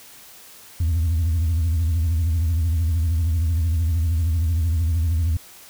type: tone with vibrato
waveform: sine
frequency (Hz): 82.41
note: E2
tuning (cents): 0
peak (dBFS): -15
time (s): 0.8-5.37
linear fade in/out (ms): 5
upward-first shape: sine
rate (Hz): 13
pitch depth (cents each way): 120
effects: tanh soft clip ceiling -16 dBFS + white hiss -45 dBFS RMS until 5.69 s